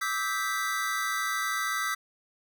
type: chord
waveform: square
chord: E minor seventh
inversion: third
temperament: equal with one note detuned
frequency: 1174.7 / 1295.1 / 1568 / 1975.5 Hz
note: D6 / E6 / G6 / B6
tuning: 0 / -31 / 0 / 0 cents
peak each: -37 / -33 / -35 / -33 dBFS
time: 0.01-1.95 s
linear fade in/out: 10 ms
effects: none